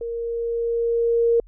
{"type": "tone with level ramp", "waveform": "sine", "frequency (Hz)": 466.2, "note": "A#4", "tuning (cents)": 0, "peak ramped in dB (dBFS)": [-26, -14], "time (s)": [0.01, 1.4], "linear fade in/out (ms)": 2, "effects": ["added 41 Hz sine -44 dBFS peak until 1.47 s"]}